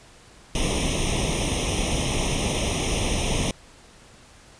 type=noise with comb filter; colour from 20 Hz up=pink; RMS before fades=-24 dBFS; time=0.55-3.51 s; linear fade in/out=2 ms; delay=0.33 ms; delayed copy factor=+1; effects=pink hiss -50 dBFS RMS until 4.59 s + resampled to 22050 Hz